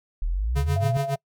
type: exponential sweep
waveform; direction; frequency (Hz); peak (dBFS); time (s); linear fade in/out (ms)
sine; up; 36.71 to 132.3; -22; 0.22-0.97; 0
type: tone with tremolo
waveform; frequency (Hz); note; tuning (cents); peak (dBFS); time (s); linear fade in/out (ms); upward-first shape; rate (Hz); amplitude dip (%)
square; 140.5; C#3; +24; -23; 0.55-1.16; 20; sine; 7.2; 90
type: tone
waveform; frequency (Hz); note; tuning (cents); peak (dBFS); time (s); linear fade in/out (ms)
sine; 680; F5; -46; -27; 0.76-1.16; 5
effects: noise-tail reverb RT60 0.1 s tail -26 dB re dry